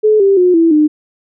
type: tone with pitch steps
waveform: sine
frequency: 428.9 / 393.3 / 360.7 / 330.7 / 303.3 Hz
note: A4 / G4 / F#4 / E4 / D#4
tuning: -44 / +6 / -44 / +6 / -44 cents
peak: -6 dBFS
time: 0.03-0.88 s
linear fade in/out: 20 ms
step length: 170 ms
effects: none